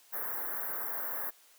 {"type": "band-stop noise", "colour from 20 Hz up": "white", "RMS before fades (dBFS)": -36, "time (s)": [0.12, 1.31], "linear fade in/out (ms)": 20, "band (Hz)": [1800, 12000], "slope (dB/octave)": 48, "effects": ["white hiss -61 dBFS RMS until 1.58 s", "high-pass 400 Hz 12 dB/octave"]}